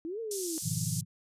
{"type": "exponential two-way sweep", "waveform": "sine", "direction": "up then down", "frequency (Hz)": [311.1, 466.2, 311.1], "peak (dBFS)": -34, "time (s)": [0.05, 0.58], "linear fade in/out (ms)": 0, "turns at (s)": 0.2}
{"type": "band-pass noise", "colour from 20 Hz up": "pink", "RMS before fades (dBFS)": -38, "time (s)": [0.31, 1.01], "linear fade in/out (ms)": 2, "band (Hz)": [5800, 11000], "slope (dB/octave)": 24}
{"type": "chord", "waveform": "sine", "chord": "F half-diminished seventh", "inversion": "first", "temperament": "equal", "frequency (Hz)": [103.83, 123.47, 155.56, 174.61], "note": ["Ab2", "Cb3", "Eb3", "F3"], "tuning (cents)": [0, 0, 0, 0], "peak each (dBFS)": [-37, -36, -35, -37], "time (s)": [0.62, 1.05], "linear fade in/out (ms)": 50}
{"effects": ["resampled to 32000 Hz"]}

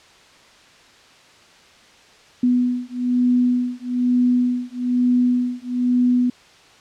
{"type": "beating tone pair", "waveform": "sine", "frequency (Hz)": [246.7, 247.8], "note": ["B3", "B3"], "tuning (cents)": [-2, 6], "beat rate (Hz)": 1.1, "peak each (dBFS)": -19, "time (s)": [2.43, 6.3], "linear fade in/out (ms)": 5, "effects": ["white hiss -49 dBFS RMS until 6.8 s", "low-pass 5000 Hz 12 dB/octave"]}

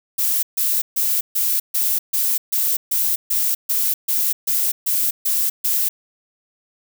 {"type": "noise bursts", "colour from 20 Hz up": "violet", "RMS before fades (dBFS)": -19, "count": 15, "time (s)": [0.18, 5.89], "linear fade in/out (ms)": 10, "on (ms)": 250, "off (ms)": 140, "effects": []}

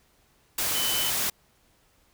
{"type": "tone in noise", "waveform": "sine", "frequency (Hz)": 3027, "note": "F#7", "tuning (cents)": 39, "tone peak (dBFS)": -29, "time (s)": [0.75, 1.1], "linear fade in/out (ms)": 5, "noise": "white", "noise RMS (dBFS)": -27, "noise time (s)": [0.58, 1.3], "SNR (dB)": -5, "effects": ["pink hiss -64 dBFS RMS until 2.13 s"]}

